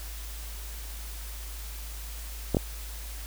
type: clicks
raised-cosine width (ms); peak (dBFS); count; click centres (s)
2; -10; 2; 2.547 / 2.569
effects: added 53 Hz sine -37 dBFS peak until 3.26 s + white hiss -44 dBFS RMS until 3.26 s